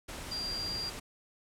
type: tone in noise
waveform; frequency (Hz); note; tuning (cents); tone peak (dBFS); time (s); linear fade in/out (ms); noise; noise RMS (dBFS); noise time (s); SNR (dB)
sine; 4758; D8; +22; -34; 0.31-0.9; 10; pink; -42; 0.08-1; +5
effects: low-pass 11000 Hz 12 dB/octave